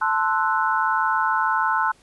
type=chord; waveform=sine; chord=F# half-diminished seventh; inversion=first; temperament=equal; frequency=880 / 1046.5 / 1318.5 / 1480 Hz; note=A5 / C6 / E6 / F#6; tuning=0 / 0 / 0 / 0 cents; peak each=-23 / -24 / -25 / -24 dBFS; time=0.01-1.92 s; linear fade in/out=10 ms; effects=pink hiss -56 dBFS RMS until 2.02 s + resampled to 24000 Hz